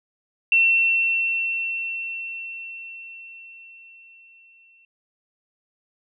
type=tone with exponential decay; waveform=sine; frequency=2704 Hz; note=E7; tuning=43 cents sharp; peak=-13 dBFS; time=0.52-4.85 s; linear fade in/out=2 ms; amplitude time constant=940 ms; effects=none